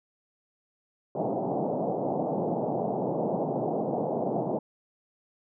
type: band-pass noise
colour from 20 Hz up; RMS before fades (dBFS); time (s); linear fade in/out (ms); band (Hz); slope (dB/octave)
white; -29; 1.15-4.59; 5; 130 to 790; 48
effects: none